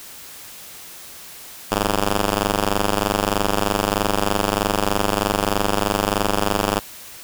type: ring-modulated tone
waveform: 5% pulse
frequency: 101.4 Hz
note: G#2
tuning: 41 cents flat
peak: -4 dBFS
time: 1.71-6.8 s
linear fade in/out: 10 ms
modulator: 113 Hz
effects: white hiss -39 dBFS RMS until 7.23 s